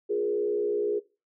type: tone with frequency modulation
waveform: sine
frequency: 415.3 Hz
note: G#4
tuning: in tune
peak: -24 dBFS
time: 0.09-1 s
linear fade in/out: 20 ms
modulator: 60.9 Hz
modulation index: 0.8
effects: noise-tail reverb RT60 0.3 s tail -21 dB re dry